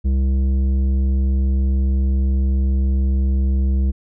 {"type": "tone with tanh clipping", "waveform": "triangle", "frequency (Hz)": 66.4, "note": "C2", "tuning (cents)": 26, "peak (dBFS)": -16, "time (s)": [0.04, 3.92], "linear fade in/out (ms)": 20, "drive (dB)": 14, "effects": []}